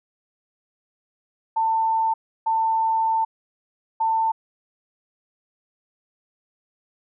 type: tone bursts at uneven times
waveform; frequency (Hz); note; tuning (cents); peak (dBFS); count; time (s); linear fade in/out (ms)
sine; 894; A5; +27; -18; 3; 1.56-2.14 / 2.46-3.25 / 4-4.32; 10
effects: none